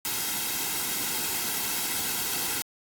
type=noise with comb filter; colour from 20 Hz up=white; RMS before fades=-29 dBFS; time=0.05-2.62 s; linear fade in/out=0 ms; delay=1.7 ms; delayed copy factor=-0.6; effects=AAC 64 kbps